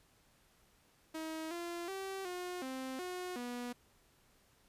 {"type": "tone with pitch steps", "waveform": "sawtooth", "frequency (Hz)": [318.3, 344, 386.2, 359.2, 261.7, 362.3, 243.7], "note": ["D#4", "F4", "G4", "F4", "C4", "F#4", "B3"], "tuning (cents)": [39, -26, -26, 49, 0, -36, -23], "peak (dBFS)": -36, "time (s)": [1.14, 3.73], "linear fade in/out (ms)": 10, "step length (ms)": 370, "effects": ["pink hiss -69 dBFS RMS until 4.68 s", "resampled to 32000 Hz"]}